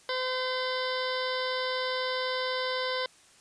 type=harmonic tone with a mistuned harmonic; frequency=512 Hz; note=C5; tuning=38 cents flat; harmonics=1 / 2 / 3 / 4 / 6 / 7 / 8 / 9 / 10; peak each=-32 / -35 / -37 / -38 / -40 / -40 / -41 / -42 / -42 dBFS; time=0.09-3.06 s; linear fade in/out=2 ms; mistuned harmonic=8; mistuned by=-39 cents; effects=white hiss -58 dBFS RMS until 3.4 s + resampled to 22050 Hz